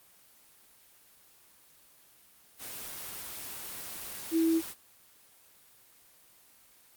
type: tone in noise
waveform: sine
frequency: 326.9 Hz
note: E4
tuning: 14 cents flat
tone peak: -23 dBFS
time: 4.31-4.62 s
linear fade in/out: 50 ms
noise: white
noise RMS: -41 dBFS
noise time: 2.58-4.75 s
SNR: +15 dB
effects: white hiss -60 dBFS RMS until 6.96 s + Opus 24 kbps